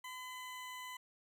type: tone with pitch glide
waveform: 20% pulse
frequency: 1013 to 1007.2 Hz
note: B5 to B5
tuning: +44 to +34 cents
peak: -40 dBFS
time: 0.04-0.97 s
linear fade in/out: 5 ms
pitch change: -10 cents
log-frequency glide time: 0.19-0.7 s
effects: none